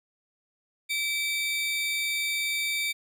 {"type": "tone pair together", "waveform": "40% pulse", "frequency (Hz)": [2311, 3671], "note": ["D7", "A#7"], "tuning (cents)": [-28, -27], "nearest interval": "minor sixth", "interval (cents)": 801, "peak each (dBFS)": [-27, -31], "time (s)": [0.89, 2.93], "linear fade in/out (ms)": 20, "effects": []}